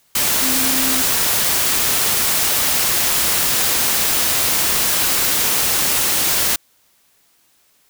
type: tone in noise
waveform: sine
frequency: 261.8 Hz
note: C4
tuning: 1 cent sharp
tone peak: -24 dBFS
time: 0.42-1.02 s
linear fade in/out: 5 ms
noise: white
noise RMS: -17 dBFS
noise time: 0.15-6.56 s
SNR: -10 dB
effects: white hiss -58 dBFS RMS until 7.89 s